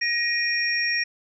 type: tone cluster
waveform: sine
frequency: 1887 / 2433 / 5560 Hz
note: A#6 / D#7 / F8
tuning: +21 / -39 / -9 cents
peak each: -24 / -27 / -27 dBFS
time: 0.01-1.04 s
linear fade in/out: 10 ms
effects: none